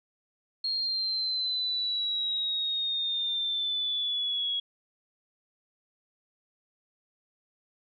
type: exponential sweep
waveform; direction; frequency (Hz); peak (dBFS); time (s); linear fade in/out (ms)
sine; down; 4254 to 3322; -27; 0.64-4.6; 5
effects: none